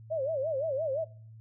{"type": "tone with vibrato", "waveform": "sine", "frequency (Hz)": 586, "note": "D5", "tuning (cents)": -4, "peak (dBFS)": -28, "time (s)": [0.1, 1.05], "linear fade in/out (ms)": 20, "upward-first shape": "sine", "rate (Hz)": 5.8, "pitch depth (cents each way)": 200, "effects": ["noise-tail reverb RT60 0.5 s tail -23 dB re dry", "added 111 Hz sine -47 dBFS peak until 1.4 s"]}